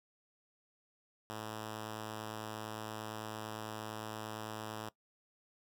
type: tone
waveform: 5% pulse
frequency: 108.8 Hz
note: A2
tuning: 19 cents flat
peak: -30 dBFS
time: 1.3-4.89 s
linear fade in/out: 0 ms
effects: noise-tail reverb RT60 0.1 s tail -19 dB re dry